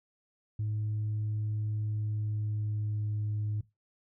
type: tone with pitch glide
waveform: sine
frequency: 106.7 to 105.54 Hz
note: G#2 to G#2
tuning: +47 to +28 cents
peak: -28 dBFS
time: 0.59-3.61 s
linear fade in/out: 5 ms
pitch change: -19 cents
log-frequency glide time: 1.79-3.1 s
effects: noise-tail reverb RT60 0.2 s tail -19 dB re dry + tanh soft clip ceiling -27 dBFS